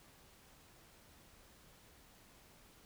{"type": "silence", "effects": ["pink hiss -63 dBFS RMS until 2.85 s"]}